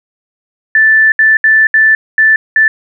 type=tone bursts at uneven times; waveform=sine; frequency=1760 Hz; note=A6; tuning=in tune; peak=-4 dBFS; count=6; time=0.75-1.12 / 1.19-1.37 / 1.44-1.67 / 1.74-1.95 / 2.18-2.36 / 2.56-2.68 s; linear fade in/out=2 ms; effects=none